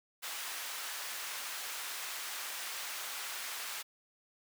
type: high-pass noise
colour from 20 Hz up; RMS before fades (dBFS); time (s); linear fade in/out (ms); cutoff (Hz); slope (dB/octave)
pink; -41; 0.22-3.83; 20; 1200; 12
effects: none